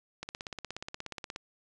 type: click train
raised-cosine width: 0.2 ms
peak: -21 dBFS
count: 20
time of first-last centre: 0.23-1.361 s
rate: 16.8 Hz
effects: resampled to 22050 Hz